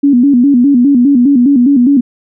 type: tone with vibrato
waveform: sine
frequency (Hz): 262.2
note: C4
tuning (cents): +4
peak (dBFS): -4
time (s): 0.03-2.01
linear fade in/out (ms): 10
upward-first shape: square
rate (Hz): 4.9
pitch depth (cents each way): 130
effects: none